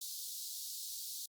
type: high-pass noise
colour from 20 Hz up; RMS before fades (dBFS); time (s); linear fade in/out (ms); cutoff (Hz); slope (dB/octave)
pink; -44; 0.01-1.26; 5; 3800; 48
effects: Opus 48 kbps